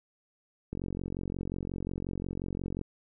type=click train; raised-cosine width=3 ms; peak=-22 dBFS; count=96; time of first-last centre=0.73-2.813 s; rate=45.6 Hz; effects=none